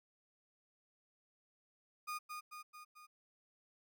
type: tone with echo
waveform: 35% pulse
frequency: 1227 Hz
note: D#6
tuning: 25 cents flat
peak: -38 dBFS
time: 2.07-2.19 s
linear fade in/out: 20 ms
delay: 220 ms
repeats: 4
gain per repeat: -4 dB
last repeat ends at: 3.07 s
effects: none